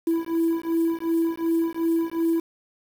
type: beating tone pair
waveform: triangle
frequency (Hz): 329.4 / 332.1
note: E4 / E4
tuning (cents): -1 / +13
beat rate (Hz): 2.7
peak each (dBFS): -21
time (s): 0.07-2.4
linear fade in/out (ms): 5
effects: tanh soft clip ceiling -15 dBFS + 7-bit